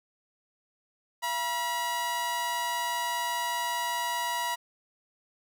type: tone pair together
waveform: sawtooth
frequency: 682.4 / 965 Hz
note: F5 / B5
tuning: -40 / -40 cents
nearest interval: tritone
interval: 600 cents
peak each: -35 / -25 dBFS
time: 1.22-4.56 s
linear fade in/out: 20 ms
effects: none